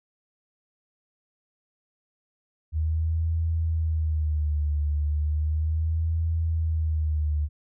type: tone with vibrato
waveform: sine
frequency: 77.78 Hz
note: D#2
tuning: in tune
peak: -22 dBFS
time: 2.72-7.49 s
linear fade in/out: 50 ms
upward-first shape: sine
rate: 0.35 Hz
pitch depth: 88 cents each way
effects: none

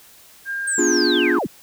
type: tone with pitch glide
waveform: sine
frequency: 1604 to 1571.9 Hz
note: G6 to G6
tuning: +39 to +4 cents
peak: -23 dBFS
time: 0.45-1.38 s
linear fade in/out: 50 ms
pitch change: -35 cents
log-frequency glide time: 0.78-1.1 s
type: linear sweep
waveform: sine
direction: down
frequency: 8610 to 92.7 Hz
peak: -20 dBFS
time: 0.67-1.47 s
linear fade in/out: 10 ms
type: chord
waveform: triangle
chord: B diminished seventh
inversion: none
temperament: equal with one note detuned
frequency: 246.9 / 291 / 349.2 / 415.3 Hz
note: B3 / D4 / F4 / Ab4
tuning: 0 / -16 / 0 / 0 cents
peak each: -22 / -19 / -17 / -22 dBFS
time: 0.78-1.39 s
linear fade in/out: 5 ms
effects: tanh soft clip ceiling -5 dBFS + white hiss -48 dBFS RMS until 1.62 s

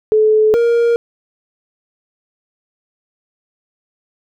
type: tone pair in turn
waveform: sine / triangle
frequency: 431.8 / 469.1 Hz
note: A4 / A#4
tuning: -33 / +11 cents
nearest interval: minor second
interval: 144 cents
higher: second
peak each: -8 dBFS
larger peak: neither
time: 0.12-0.54 / 0.54-0.96 s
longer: neither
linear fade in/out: 0 ms
effects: none

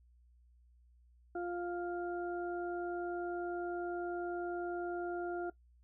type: harmonic tone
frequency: 350 Hz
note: F4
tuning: 4 cents sharp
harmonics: 1 / 2 / 4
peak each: -37 / -42 / -47 dBFS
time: 1.35-5.5 s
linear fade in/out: 5 ms
effects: noise-tail reverb RT60 0.1 s tail -18 dB re dry + added 60 Hz sine -62 dBFS peak until 5.83 s

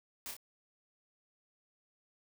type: noise with echo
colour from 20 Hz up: white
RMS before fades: -43 dBFS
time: 0.26-0.31 s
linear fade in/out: 0 ms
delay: 28 ms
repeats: 2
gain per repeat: -4 dB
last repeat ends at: 0.366 s
effects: none

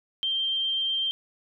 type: tone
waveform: sine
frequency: 3156 Hz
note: G7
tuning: 11 cents sharp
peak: -24 dBFS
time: 0.23-1.11 s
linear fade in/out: 0 ms
effects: none

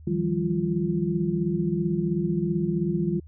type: tone cluster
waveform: sine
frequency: 157.9 / 173.5 / 196.4 / 346.5 Hz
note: D#3 / F3 / G3 / F4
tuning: +26 / -11 / +4 / -14 cents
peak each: -28 dBFS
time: 0.07-3.2 s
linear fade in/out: 5 ms
effects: added 78 Hz sine -43 dBFS peak until 3.27 s

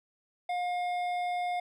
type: tone with hard clipping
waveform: triangle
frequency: 713 Hz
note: F5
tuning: 36 cents sharp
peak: -31 dBFS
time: 0.49-1.6 s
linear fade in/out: 5 ms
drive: 13 dB
effects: none

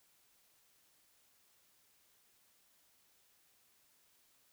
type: silence
effects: white hiss -71 dBFS RMS until 4.52 s

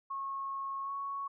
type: tone with pitch glide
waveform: sine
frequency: 1092 to 1109.8 Hz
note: C#6 to C#6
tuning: -26 to +2 cents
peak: -35 dBFS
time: 0.1-1.28 s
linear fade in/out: 10 ms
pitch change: +28 cents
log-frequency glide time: 0.82-0.92 s
effects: none

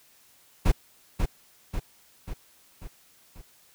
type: noise with echo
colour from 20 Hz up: brown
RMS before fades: -19 dBFS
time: 0.65-0.72 s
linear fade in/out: 10 ms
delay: 540 ms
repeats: 5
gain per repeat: -5 dB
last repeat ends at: 3.42 s
effects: white hiss -59 dBFS RMS until 3.74 s

